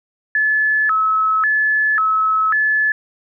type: tone with vibrato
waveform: sine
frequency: 1493 Hz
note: F#6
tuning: 15 cents sharp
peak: -13 dBFS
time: 0.35-2.92 s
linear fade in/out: 2 ms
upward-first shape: square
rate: 0.92 Hz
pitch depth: 250 cents each way
effects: none